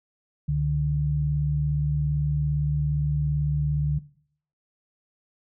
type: tone pair together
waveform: sine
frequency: 69.29 / 146.83 Hz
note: C#2 / D3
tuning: 0 / 0 cents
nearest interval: octave + minor second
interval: 1300 cents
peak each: -29 / -22 dBFS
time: 0.48-3.99 s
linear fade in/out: 10 ms
effects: noise-tail reverb RT60 0.6 s tail -19 dB re dry